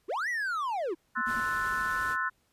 triangle linear two-way sweep, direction up then down, 297.5 to 2000 to 297.5 Hz, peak -27 dBFS, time 0.08-0.95 s, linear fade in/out 20 ms, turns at 0.29 s
sine chord, F# half-diminished seventh, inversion second, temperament equal, 1046.5 / 1318.5 / 1480 / 1760 Hz, C6 / E6 / F#6 / A6, 0 / 0 / 0 / 0 cents, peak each -34 / -34 / -31 / -35 dBFS, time 1.15-2.3 s, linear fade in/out 20 ms
triangle tone bursts, 233.1 Hz, A#3, in tune, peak -35 dBFS, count 3, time 1.17-1.407 s, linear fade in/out 10 ms, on 47 ms, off 48 ms
pink noise, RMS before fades -44 dBFS, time 1.25-2.17 s, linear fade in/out 50 ms
effects pink hiss -71 dBFS RMS until 2.52 s + resampled to 32000 Hz

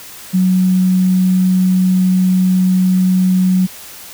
sine tone, 185 Hz, F#3, in tune, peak -9 dBFS, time 0.33-3.67 s, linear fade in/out 20 ms, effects white hiss -34 dBFS RMS until 4.13 s

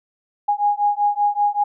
sine beating tone pair, 821 / 826.2 Hz, G#5 / G#5, -20 / -9 cents, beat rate 5.2 Hz, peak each -19 dBFS, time 0.48-1.64 s, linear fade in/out 10 ms, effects none

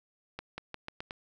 accelerating click train, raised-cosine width 0.3 ms, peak -22 dBFS, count 6, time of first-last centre 0.39-1.109 s, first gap 190 ms, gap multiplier 0.86, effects none

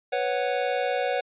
square chord, B suspended second, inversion none, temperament equal, 493.9 / 554.4 / 740 Hz, B4 / C#5 / F#5, 0 / 0 / 0 cents, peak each -29 dBFS, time 0.12-1.21 s, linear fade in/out 10 ms, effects resampled to 8000 Hz

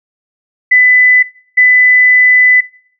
sine tone bursts at uneven times, 2000 Hz, B6, 21 cents sharp, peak -3 dBFS, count 2, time 0.71-1.23 / 1.57-2.61 s, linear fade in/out 10 ms, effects noise-tail reverb RT60 0.6 s tail -22 dB re dry

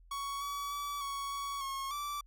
45% pulse tone with pitch steps, 1117 / 1137 / 1148 / 1116 / 1122 / 1087 / 1163 Hz, C#6 / C#6 / D6 / C#6 / C#6 / C#6 / D6, +13 / +44 / -40 / +11 / +21 / -34 / -17 cents, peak -36 dBFS, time 0.11-2.21 s, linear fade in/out 5 ms, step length 300 ms, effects added 42 Hz sine -56 dBFS peak until 2.26 s

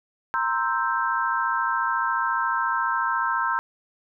sine chord, C dominant seventh, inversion third, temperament equal, 932.3 / 1046.5 / 1318.5 / 1568 Hz, Bb5 / C6 / E6 / G6, 0 / 0 / 0 / 0 cents, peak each -27 dBFS, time 0.34-3.59 s, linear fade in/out 0 ms, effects none

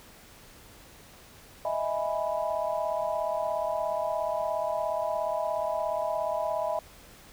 sine chord, E major seventh, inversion third, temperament equal, 622.3 / 659.3 / 830.6 / 987.8 Hz, D#5 / E5 / G#5 / B5, 0 / 0 / 0 / 0 cents, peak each -31 / -31 / -35 / -34 dBFS, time 1.65-6.79 s, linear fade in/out 2 ms, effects pink hiss -52 dBFS RMS until 7.32 s

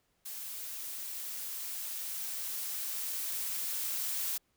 blue noise with level ramp, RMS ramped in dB -42 to -34 dBFS, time 0.25-4.38 s, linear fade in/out 10 ms, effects pink hiss -75 dBFS RMS until 4.56 s

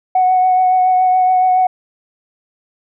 sine tone with vibrato, 740 Hz, F#5, in tune, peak -8 dBFS, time 0.15-1.67 s, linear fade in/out 5 ms, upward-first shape triangle, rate 7.1 Hz, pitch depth 19 cents each way, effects tanh soft clip ceiling -5 dBFS

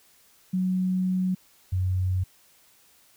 sine tone pair in turn, 185 / 92.5 Hz, F#3 / F#2, 0 / 0 cents, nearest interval octave, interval 1200 cents, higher first, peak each -22 dBFS, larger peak neither, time 0.53-1.35 / 1.72-2.24 s, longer first, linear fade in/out 10 ms, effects white hiss -59 dBFS RMS until 3.16 s

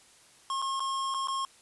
square tone with dropouts, 1078 Hz, C#6, 49 cents flat, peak -30 dBFS, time 0.5-1.45 s, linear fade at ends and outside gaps 1 ms, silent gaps 0.618-0.623 / 0.796-0.803 / 1.141-1.145 / 1.273-1.283 s, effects white hiss -58 dBFS RMS until 1.61 s + resampled to 24000 Hz

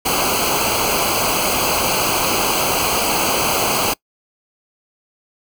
pink noise with comb filter, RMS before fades -18 dBFS, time 0.05-3.94 s, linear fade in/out 10 ms, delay 0.55 ms, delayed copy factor -0.85, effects noise-tail reverb RT60 0.1 s tail -24 dB re dry

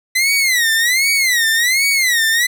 sawtooth tone with vibrato, 2005 Hz, B6, 26 cents sharp, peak -9 dBFS, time 0.15-2.47 s, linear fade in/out 10 ms, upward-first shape sine, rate 1.3 Hz, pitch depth 200 cents each way, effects none

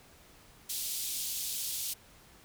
white band-pass noise, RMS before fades -36 dBFS, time 0.69-1.94 s, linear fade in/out 10 ms, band 3100 to 16000 Hz, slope 24 dB/octave, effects pink hiss -58 dBFS RMS until 2.44 s

